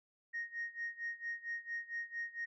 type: tone with tremolo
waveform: sine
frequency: 1864.7 Hz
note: A#6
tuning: in tune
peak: -35 dBFS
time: 0.33-2.46 s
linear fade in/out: 20 ms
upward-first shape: sine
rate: 4.4 Hz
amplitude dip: 90%
effects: tanh soft clip ceiling -33 dBFS